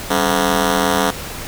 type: ring-modulated tone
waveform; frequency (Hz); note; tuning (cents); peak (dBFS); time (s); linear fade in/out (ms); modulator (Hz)
10% pulse; 236.6; A#3; +26; -3; 0.1-1.11; 10; 42.7
effects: pink hiss -29 dBFS RMS until 1.47 s